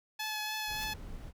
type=tone with vibrato; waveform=10% pulse; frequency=857 Hz; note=A5; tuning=46 cents flat; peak=-26 dBFS; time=0.19-0.94 s; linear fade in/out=10 ms; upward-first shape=triangle; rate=3.4 Hz; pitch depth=17 cents each way
type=noise with exponential growth; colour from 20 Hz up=white; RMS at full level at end=-43 dBFS; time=0.67-0.84 s; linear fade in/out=2 ms; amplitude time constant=35 ms
type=noise; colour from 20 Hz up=brown; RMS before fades=-44 dBFS; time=0.67-1.33 s; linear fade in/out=50 ms
effects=none